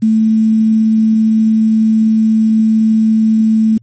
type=tone with quantisation; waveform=sine; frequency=220 Hz; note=A3; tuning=in tune; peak=-7 dBFS; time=0.02-3.78 s; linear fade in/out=10 ms; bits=6; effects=added 114 Hz sine -42 dBFS peak until 3.82 s + MP3 32 kbps